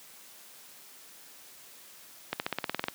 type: accelerating click train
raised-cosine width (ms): 0.3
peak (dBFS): -13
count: 11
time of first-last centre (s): 2.33-2.884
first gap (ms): 69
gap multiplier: 0.95
effects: white hiss -52 dBFS RMS until 2.94 s + high-pass 150 Hz 12 dB/octave